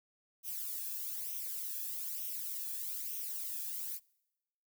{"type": "noise with flanger", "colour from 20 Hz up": "violet", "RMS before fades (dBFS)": -40, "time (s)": [0.43, 4], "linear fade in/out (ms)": 50, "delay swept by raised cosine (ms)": [0.33, 1.2], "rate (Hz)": 1.1, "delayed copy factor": 0.65, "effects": ["noise-tail reverb RT60 1.0 s tail -26 dB re dry"]}